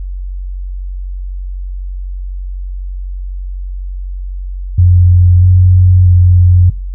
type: tone with pitch steps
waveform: sine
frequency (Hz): 89.3 / 91.3 / 89.6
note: F2 / F#2 / F2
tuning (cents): +39 / -23 / +45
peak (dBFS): -3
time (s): 4.78-6.7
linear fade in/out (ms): 5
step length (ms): 640
effects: noise-tail reverb RT60 0.4 s tail -22 dB re dry + added 46 Hz sine -18 dBFS peak until 6.94 s